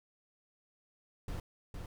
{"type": "noise with echo", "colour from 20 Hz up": "brown", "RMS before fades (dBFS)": -39, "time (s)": [1.28, 1.4], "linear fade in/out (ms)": 2, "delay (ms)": 460, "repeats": 1, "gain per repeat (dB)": -4, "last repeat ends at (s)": 1.86, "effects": []}